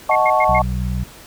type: chord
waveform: sine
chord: D# half-diminished seventh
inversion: none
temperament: equal with one note detuned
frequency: 622.3 / 740 / 874.9 / 1108.7 Hz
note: D#5 / F#5 / A5 / C#6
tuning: 0 / 0 / -10 / 0 cents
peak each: -18 dBFS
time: 0.09-0.62 s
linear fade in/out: 5 ms
type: tone bursts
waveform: sine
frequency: 2138 Hz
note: C7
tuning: 37 cents sharp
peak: -18 dBFS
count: 4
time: 0.11-0.59 s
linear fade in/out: 5 ms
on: 45 ms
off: 100 ms
type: harmonic tone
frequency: 61.74 Hz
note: B1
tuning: in tune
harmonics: 1 / 2 / 3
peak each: -21 / -24 / -26 dBFS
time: 0.48-1.04 s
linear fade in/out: 10 ms
effects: pink hiss -41 dBFS RMS until 1.26 s